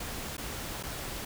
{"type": "noise with dropouts", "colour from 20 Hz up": "pink", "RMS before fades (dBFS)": -38, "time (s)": [0, 1.25], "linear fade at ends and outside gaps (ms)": 5, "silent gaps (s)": [[0.369, 0.379], [0.829, 0.834]], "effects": []}